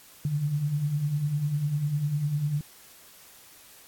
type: beating tone pair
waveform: sine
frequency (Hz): 138.59 / 148.59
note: C#3 / D3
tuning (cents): 0 / +21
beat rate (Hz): 10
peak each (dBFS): -33 / -25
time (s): 0.25-2.61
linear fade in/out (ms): 2
effects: white hiss -52 dBFS RMS until 3.87 s + AAC 64 kbps